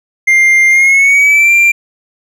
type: tone with pitch glide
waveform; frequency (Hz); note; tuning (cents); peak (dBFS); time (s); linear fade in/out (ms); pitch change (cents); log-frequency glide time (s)
triangle; 2100 to 2371; C7 to D7; +6 to +16; -3; 0.27-1.72; 10; +210; 0.69-1.53
effects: none